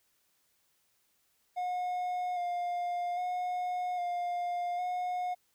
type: tone with vibrato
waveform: triangle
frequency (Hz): 714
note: F5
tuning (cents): +38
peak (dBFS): -29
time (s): 1.56-5.35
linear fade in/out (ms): 20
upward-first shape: square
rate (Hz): 0.62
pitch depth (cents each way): 20
effects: white hiss -73 dBFS RMS until 5.54 s